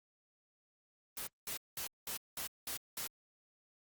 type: noise bursts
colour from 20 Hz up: white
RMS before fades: -41 dBFS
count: 7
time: 1.17-3.07 s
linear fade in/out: 2 ms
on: 100 ms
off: 200 ms
effects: Opus 24 kbps